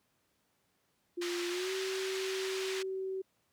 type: tone with pitch glide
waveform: sine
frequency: 349.2 to 380.8 Hz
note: F4 to F#4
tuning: 0 to +50 cents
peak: -34 dBFS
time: 1.17-3.22 s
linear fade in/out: 10 ms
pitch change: +150 cents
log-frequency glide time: 1.49-1.72 s
type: band-pass noise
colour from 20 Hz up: pink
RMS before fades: -41 dBFS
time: 1.21-2.83 s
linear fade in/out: 10 ms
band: 1700 to 5500 Hz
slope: 12 dB/octave
effects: pink hiss -75 dBFS RMS until 3.52 s + high-pass 100 Hz 12 dB/octave